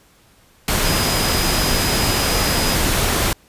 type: tone in noise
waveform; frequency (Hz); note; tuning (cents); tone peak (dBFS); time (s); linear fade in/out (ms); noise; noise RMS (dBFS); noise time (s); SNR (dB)
sine; 4978; D#8; 0; -25; 0.85-2.75; 2; pink; -18; 0.68-3.33; -10
effects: pink hiss -53 dBFS RMS until 3.48 s + resampled to 32000 Hz